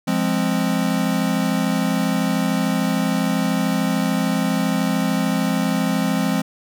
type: chord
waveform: square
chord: F minor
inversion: none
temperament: equal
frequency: 174.61 / 207.7 / 261.6 Hz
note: F3 / Ab3 / C4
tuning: 0 / 0 / 0 cents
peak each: -23 dBFS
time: 0.07-6.42 s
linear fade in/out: 10 ms
effects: none